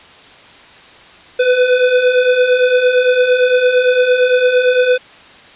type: beating tone pair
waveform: square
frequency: 493.9 / 502.7 Hz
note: B4 / B4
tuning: 0 / +31 cents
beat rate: 8.8 Hz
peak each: -17 / -11 dBFS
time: 1.39-4.98 s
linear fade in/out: 10 ms
effects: white hiss -40 dBFS RMS until 5.55 s + resampled to 8000 Hz